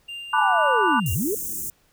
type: tone with tremolo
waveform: triangle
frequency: 2794 Hz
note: F7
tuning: in tune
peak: -30 dBFS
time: 0.08-1.15 s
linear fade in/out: 10 ms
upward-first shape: sine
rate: 3.8 Hz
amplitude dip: 30%
type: chord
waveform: sine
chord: B minor seventh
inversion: third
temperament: equal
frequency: 880 / 987.8 / 1174.7 / 1480 Hz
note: A5 / B5 / D6 / F#6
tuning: 0 / 0 / 0 / 0 cents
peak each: -23 dBFS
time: 0.33-1 s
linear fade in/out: 5 ms
type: linear two-way sweep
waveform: sine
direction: down then up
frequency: 880 to 73.3 to 455.9 Hz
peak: -22 dBFS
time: 0.38-1.35 s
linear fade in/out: 5 ms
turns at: 1.13 s
type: band-stop noise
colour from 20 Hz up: white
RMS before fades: -30 dBFS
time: 1.06-1.7 s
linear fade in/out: 2 ms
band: 400 to 6400 Hz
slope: 48 dB/octave
effects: pink hiss -62 dBFS RMS until 1.92 s